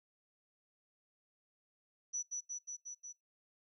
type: tone with echo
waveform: sine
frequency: 5920 Hz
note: F#8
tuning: in tune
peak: -35 dBFS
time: 2.13-2.23 s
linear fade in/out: 20 ms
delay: 180 ms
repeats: 5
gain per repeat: -2 dB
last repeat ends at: 3.13 s
effects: noise-tail reverb RT60 0.2 s tail -24 dB re dry